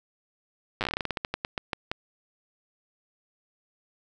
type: slowing click train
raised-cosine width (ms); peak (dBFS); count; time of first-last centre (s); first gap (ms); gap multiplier
0.3; -12; 20; 0.81-1.915; 8; 1.19
effects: none